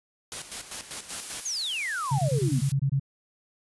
white noise with tremolo, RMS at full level -35 dBFS, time 0.32-1.41 s, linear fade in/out 0 ms, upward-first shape square, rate 5.1 Hz, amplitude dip 65%
blue noise, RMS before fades -36 dBFS, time 1.09-2.72 s, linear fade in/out 2 ms
sine exponential sweep, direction down, 6840 to 220 Hz, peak -28 dBFS, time 1.45-2.61 s, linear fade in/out 10 ms
sine tone bursts, 137.3 Hz, C#3, 16 cents flat, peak -21 dBFS, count 9, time 2.11-2.997 s, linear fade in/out 10 ms, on 79 ms, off 22 ms
effects resampled to 24000 Hz

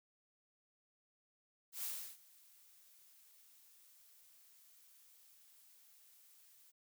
blue noise with ADSR envelope, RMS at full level -41 dBFS, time 1.72-6.72 s, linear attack 110 ms, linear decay 340 ms, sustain -24 dB, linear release 23 ms, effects none

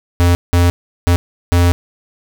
square tone bursts at uneven times, 87.31 Hz, F2, in tune, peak -9 dBFS, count 4, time 0.2-0.35 / 0.53-0.7 / 1.07-1.16 / 1.52-1.72 s, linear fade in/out 0 ms, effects none

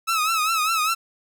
sawtooth tone with vibrato, 1290 Hz, E6, 38 cents flat, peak -16 dBFS, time 0.07-0.95 s, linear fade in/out 20 ms, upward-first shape triangle, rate 5 Hz, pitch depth 100 cents each way, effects none

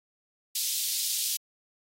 pink high-pass noise, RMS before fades -30 dBFS, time 0.55-1.37 s, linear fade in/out 5 ms, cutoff 3700 Hz, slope 24 dB/octave, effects AAC 48 kbps

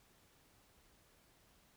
silence, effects pink hiss -69 dBFS RMS until 1.76 s

